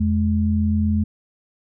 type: tone pair together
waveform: sine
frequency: 84.25 / 211.9 Hz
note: E2 / G#3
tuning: +38 / +35 cents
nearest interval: octave + major third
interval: 1597 cents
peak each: -19 dBFS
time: 0-1.04 s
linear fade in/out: 10 ms
effects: none